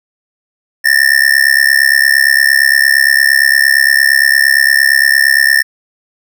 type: tone with amplitude modulation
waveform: square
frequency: 1800 Hz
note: A6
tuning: 39 cents sharp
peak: -3 dBFS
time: 0.84-5.63 s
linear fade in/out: 20 ms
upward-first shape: sine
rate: 68.7 Hz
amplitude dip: 100%
effects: none